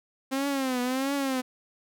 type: tone with vibrato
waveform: sawtooth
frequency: 263.7 Hz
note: C4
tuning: 14 cents sharp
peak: -22 dBFS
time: 0.31-1.42 s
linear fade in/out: 20 ms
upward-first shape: triangle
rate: 1.5 Hz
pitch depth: 130 cents each way
effects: none